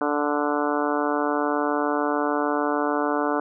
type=harmonic tone; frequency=146.83 Hz; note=D3; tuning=in tune; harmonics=2 / 3 / 4 / 5 / 6 / 7 / 8 / 9 / 10; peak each=-26 / -28 / -29 / -30 / -31 / -31 / -32 / -33 / -33 dBFS; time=0.01-3.4 s; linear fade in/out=2 ms; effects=none